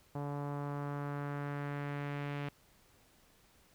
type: tone with low-pass filter sweep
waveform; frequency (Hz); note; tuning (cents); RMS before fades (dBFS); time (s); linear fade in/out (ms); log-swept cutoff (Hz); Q
sawtooth; 143.7; D3; -37; -39; 0.15-2.49; 5; 890 to 2600; 1.7
effects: pink hiss -66 dBFS RMS until 3.74 s